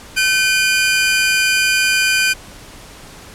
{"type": "tone pair together", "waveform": "sawtooth", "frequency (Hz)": [1530, 2429], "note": ["G6", "D#7"], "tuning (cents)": [-42, -42], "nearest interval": "minor sixth", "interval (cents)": 800, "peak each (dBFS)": -12, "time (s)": [0.16, 2.34], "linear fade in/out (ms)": 20, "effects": ["pink hiss -38 dBFS RMS until 3.34 s", "low-pass 11000 Hz 12 dB/octave"]}